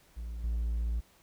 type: tone with level steps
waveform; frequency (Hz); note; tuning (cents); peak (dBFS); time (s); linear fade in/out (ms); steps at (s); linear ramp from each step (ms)
triangle; 57.3; A#1; -29; -34 / -26; 0.16-1.01; 20; 0.44; 2
effects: tanh soft clip ceiling -22 dBFS + pink hiss -63 dBFS RMS until 1.22 s